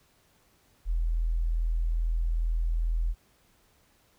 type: tone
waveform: sine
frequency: 41.2 Hz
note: E1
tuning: in tune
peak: -24 dBFS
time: 0.85-3.15 s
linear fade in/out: 50 ms
effects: pink hiss -65 dBFS RMS until 4.18 s